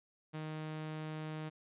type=tone; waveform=sawtooth; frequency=155.56 Hz; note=D#3; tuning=in tune; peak=-36 dBFS; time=0.33-1.5 s; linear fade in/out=20 ms; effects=resampled to 8000 Hz